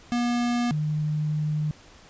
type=tone pair in turn; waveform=square / sine; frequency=240.5 / 152.03 Hz; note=B3 / D#3; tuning=-46 / -40 cents; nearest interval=minor sixth; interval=794 cents; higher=first; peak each=-23 dBFS; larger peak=neither; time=0.12-0.71 / 0.71-1.71 s; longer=second; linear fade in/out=0 ms; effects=pink hiss -51 dBFS RMS until 2.09 s + resampled to 16000 Hz